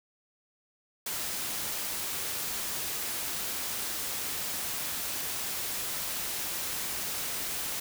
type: noise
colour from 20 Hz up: white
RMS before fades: -34 dBFS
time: 1.06-7.8 s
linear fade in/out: 5 ms
effects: none